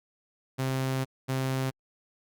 sawtooth tone pair in turn, 132 / 132 Hz, C3 / C3, +16 / +16 cents, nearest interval unison, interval 0 cents, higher neither, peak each -23 dBFS, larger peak neither, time 0.58-1.05 / 1.28-1.71 s, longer first, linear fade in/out 20 ms, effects Opus 48 kbps

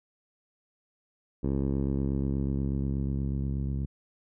10% pulse tone with low-pass filter sweep, 68.3 Hz, C#2, 25 cents flat, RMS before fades -29 dBFS, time 1.43-3.86 s, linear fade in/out 10 ms, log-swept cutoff 400 to 150 Hz, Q 0.83, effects none

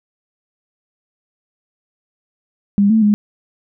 sine tone with pitch steps, 201.5 / 221.3 / 208 Hz, G3 / A3 / G#3, +48 / +10 / +3 cents, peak -9 dBFS, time 2.78-3.14 s, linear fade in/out 0 ms, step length 120 ms, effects none

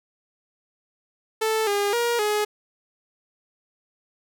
sawtooth tone with pitch steps, 439.9 / 406.2 / 473.6 / 420.1 Hz, A4 / G#4 / A#4 / G#4, 0 / -38 / +27 / +20 cents, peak -17 dBFS, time 1.41-2.45 s, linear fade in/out 10 ms, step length 260 ms, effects none

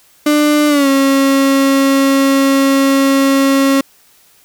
35% pulse tone with pitch glide, 297.6 to 272.9 Hz, D4 to C#4, +23 to -27 cents, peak -7 dBFS, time 0.26-3.81 s, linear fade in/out 5 ms, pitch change -150 cents, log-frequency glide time 0.68-0.88 s, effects white hiss -49 dBFS RMS until 4.44 s

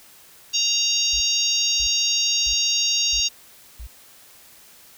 harmonic tone, 932.3 Hz, A#5, in tune, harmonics 3 / 4 / 5 / 6 / 7, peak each -25 / -25 / -25 / -25 / -25 dBFS, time 0.53-3.29 s, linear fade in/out 20 ms
sine tone bursts, 57 Hz, A#1, 38 cents flat, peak -32 dBFS, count 5, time 1.13-3.87 s, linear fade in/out 5 ms, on 76 ms, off 590 ms
effects white hiss -49 dBFS RMS until 4.97 s

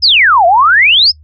sine exponential two-way sweep, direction down then up, 5330 to 659.3 to 5330 Hz, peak -4 dBFS, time 0.02-1.12 s, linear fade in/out 20 ms, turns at 0.46 s, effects noise-tail reverb RT60 0.1 s tail -24 dB re dry + added 76 Hz sine -37 dBFS peak until 1.23 s

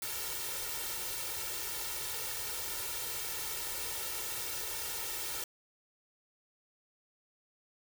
white noise with comb filter, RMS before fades -38 dBFS, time 0.02-5.44 s, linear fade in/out 2 ms, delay 2.2 ms, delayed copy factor +0.9, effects none

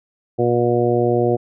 harmonic tone, 120 Hz, B2, 49 cents flat, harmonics 1 / 2 / 3 / 4 / 5 / 6, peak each -22 / -24 / -18 / -20 / -24 / -24 dBFS, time 0.38-1.37 s, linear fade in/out 20 ms, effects none

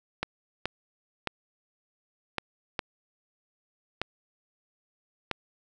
clicks, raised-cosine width 0.3 ms, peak -12 dBFS, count 7, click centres 0.23 / 0.656 / 1.273 / 2.383 / 2.792 / 4.016 / 5.313 s, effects none

